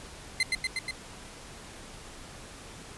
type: tone with echo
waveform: 30% pulse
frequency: 2068 Hz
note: C7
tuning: 21 cents flat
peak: -20 dBFS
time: 0.4-0.43 s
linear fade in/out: 2 ms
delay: 120 ms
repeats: 4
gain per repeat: -2 dB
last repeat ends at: 0.91 s
effects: pink hiss -46 dBFS RMS until 2.97 s + resampled to 24000 Hz